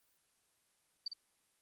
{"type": "tone with echo", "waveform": "sine", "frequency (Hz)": 4612, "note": "D8", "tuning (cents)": -32, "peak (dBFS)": -35, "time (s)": [1.06, 1.08], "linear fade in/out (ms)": 5, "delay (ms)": 54, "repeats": 1, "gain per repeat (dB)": -6, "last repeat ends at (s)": 1.134, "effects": ["white hiss -75 dBFS RMS until 1.61 s", "Opus 24 kbps"]}